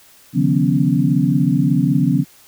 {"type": "tone cluster", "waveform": "sine", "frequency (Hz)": [138.6, 155.1, 180.3, 243.8, 277], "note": ["C#3", "D#3", "F#3", "B3", "C#4"], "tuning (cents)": [0, -5, -45, -22, -1], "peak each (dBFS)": -19, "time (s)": [0.33, 2.25], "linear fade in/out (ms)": 50, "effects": ["white hiss -48 dBFS RMS until 2.47 s"]}